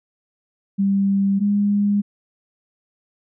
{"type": "tone pair in turn", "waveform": "sine", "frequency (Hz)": [197.1, 203.8], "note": ["G3", "G#3"], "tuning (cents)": [10, -32], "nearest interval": "minor second", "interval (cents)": 58, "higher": "second", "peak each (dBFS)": -15, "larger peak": "neither", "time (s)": [[0.78, 1.4], [1.4, 2.02]], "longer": "neither", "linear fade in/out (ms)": 20, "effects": []}